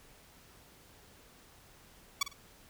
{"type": "tone with echo", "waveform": "10% pulse", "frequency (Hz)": 1132, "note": "C#6", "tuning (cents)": 36, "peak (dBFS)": -18, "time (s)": [2.21, 2.23], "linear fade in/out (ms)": 5, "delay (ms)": 51, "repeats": 2, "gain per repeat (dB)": -12, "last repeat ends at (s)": 2.332, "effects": ["pink hiss -59 dBFS RMS until 2.69 s"]}